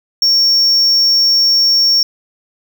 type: tone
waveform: triangle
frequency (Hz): 5500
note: F8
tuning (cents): -27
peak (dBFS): -7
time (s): 0.22-2.03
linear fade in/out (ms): 2
effects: none